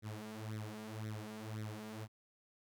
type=tone with flanger; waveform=sawtooth; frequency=108.1 Hz; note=A2; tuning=30 cents flat; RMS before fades=-45 dBFS; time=0.02-2.08 s; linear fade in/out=50 ms; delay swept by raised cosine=0.51 to 5.01 ms; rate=1.9 Hz; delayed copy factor=+0.8; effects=none